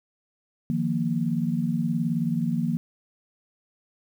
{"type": "chord", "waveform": "sine", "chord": "Eb suspended second", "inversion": "none", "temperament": "equal", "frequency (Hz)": [155.56, 174.61, 233.1], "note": ["Eb3", "F3", "Bb3"], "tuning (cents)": [0, 0, 0], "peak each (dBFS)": [-28, -27, -26], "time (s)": [0.7, 2.77], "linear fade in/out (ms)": 0, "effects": ["9-bit"]}